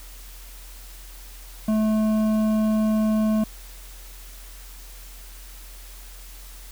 sine tone with hard clipping, 216.5 Hz, A3, 28 cents flat, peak -20 dBFS, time 1.68-3.44 s, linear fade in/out 5 ms, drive 9 dB, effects added 43 Hz sine -40 dBFS peak until 6.71 s + white hiss -46 dBFS RMS until 6.71 s

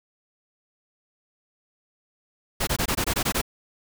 pink noise bursts, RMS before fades -24 dBFS, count 9, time 2.6-3.416 s, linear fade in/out 10 ms, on 72 ms, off 21 ms, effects none

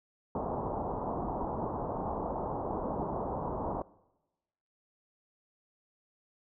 white low-pass noise, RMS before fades -35 dBFS, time 0.35-3.82 s, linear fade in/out 2 ms, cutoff 1000 Hz, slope 48 dB/octave, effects noise-tail reverb RT60 1.0 s tail -21 dB re dry

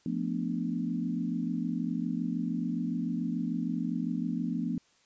sine chord, B half-diminished seventh, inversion second, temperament equal with one note detuned, 174.61 / 220 / 246.9 / 292.8 Hz, F3 / A3 / B3 / D4, 0 / 0 / 0 / -5 cents, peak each -34 / -35 / -33 / -37 dBFS, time 0.06-4.78 s, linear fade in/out 2 ms, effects white hiss -66 dBFS RMS until 5.05 s + resampled to 16000 Hz

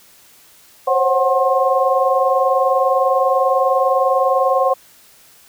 sine tone cluster, 523 / 543 / 742 / 1068 Hz, C5 / C#5 / F#5 / C6, -1 / -36 / +5 / +35 cents, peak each -18 dBFS, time 0.87-4.74 s, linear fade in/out 10 ms, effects white hiss -48 dBFS RMS until 5.48 s

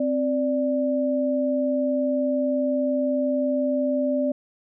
sine tone pair together, 261.6 / 587.3 Hz, C4 / D5, 0 / 0 cents, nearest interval octave + major second, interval 1400 cents, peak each -23 dBFS, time 0-4.32 s, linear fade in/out 5 ms, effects none

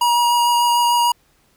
square tone with vibrato, 955 Hz, A#5, 42 cents sharp, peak -14 dBFS, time 0.01-1.12 s, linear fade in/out 5 ms, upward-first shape triangle, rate 6.7 Hz, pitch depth 13 cents each way, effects pink hiss -59 dBFS RMS until 1.56 s

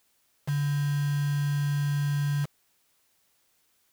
sine tone with quantisation, 144 Hz, D3, 34 cents flat, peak -24 dBFS, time 0.47-2.46 s, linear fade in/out 20 ms, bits 6, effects white hiss -69 dBFS RMS until 3.92 s

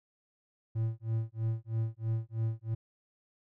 triangle tone with tremolo, 112.3 Hz, A2, 36 cents sharp, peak -25 dBFS, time 0.75-2.75 s, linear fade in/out 10 ms, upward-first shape sine, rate 3.1 Hz, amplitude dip 100%, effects none

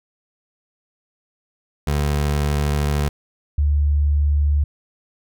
25% pulse / sine tone pair in turn, 73 / 73 Hz, D2 / D2, -10 / -10 cents, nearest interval unison, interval 0 cents, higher neither, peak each -14 dBFS, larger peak neither, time 1.87-3.09 / 3.58-4.64 s, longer first, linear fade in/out 5 ms, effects none

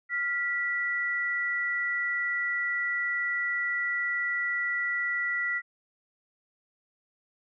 sine tone pair together, 1396.9 / 1959 Hz, F6 / B6, 0 / -15 cents, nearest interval tritone, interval 585 cents, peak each -34 / -27 dBFS, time 0.09-5.62 s, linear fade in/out 50 ms, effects none

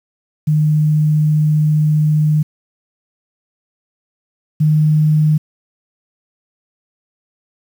sine tone pair in turn, 152.5 / 153.21 Hz, D#3 / D#3, -34 / -26 cents, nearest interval unison, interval 8 cents, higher second, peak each -10 / -9 dBFS, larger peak second, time 0.47-2.43 / 4.6-5.38 s, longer first, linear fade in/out 10 ms, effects 7-bit

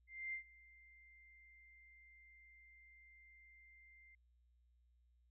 sine tone with ADSR envelope, 2093 Hz, C7, in tune, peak -40 dBFS, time 0.07-4.15 s, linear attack 260 ms, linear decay 100 ms, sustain -22 dB, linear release 3 ms, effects added 60 Hz sine -70 dBFS peak until 5.3 s

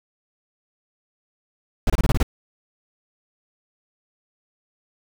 brown noise bursts, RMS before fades -17 dBFS, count 7, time 1.87-2.229 s, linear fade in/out 2 ms, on 29 ms, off 26 ms, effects none

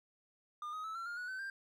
triangle tone with pitch steps, 1209 / 1256.7 / 1306.3 / 1357.8 / 1411.4 / 1467.1 / 1525 / 1585.2 Hz, D6 / D#6 / E6 / F6 / F6 / F#6 / G6 / G6, +50 / +17 / -16 / -49 / +18 / -15 / -48 / +19 cents, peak -38 dBFS, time 0.62-1.5 s, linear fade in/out 2 ms, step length 110 ms, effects none

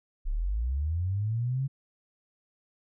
sine linear sweep, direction up, 30.24 to 138.59 Hz, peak -26 dBFS, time 0.25-1.68 s, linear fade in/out 20 ms, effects none

